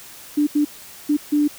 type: tone bursts at uneven times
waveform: sine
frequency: 294.9 Hz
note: D4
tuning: 7 cents sharp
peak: -14 dBFS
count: 4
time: 0.37-0.47 / 0.55-0.65 / 1.09-1.17 / 1.32-1.48 s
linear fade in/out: 10 ms
effects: white hiss -41 dBFS RMS until 1.58 s